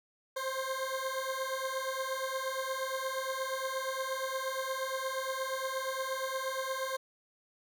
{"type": "beating tone pair", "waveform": "20% pulse", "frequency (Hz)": [523.3, 531.8], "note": ["C5", "C5"], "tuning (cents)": [0, 28], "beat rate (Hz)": 8.5, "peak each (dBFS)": [-32, -31], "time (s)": [0.36, 6.97], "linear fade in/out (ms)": 10, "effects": []}